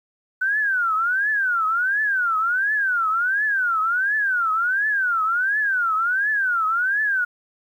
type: tone with vibrato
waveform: sine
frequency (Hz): 1488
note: F#6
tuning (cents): +9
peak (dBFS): -18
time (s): 0.41-7.25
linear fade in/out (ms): 10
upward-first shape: triangle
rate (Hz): 1.4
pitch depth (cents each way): 290
effects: 9-bit